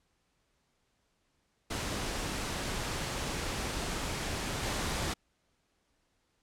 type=noise with level steps; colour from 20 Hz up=pink; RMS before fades=-35 / -33 dBFS; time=1.7-5.14 s; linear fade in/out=10 ms; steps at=4.63 s; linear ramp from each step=2 ms; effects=pink hiss -75 dBFS RMS until 6.42 s + low-pass 9000 Hz 12 dB/octave